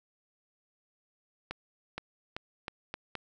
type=accelerating click train; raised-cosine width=0.3 ms; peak=-20 dBFS; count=6; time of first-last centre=1.51-3.153 s; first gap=470 ms; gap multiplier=0.82; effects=none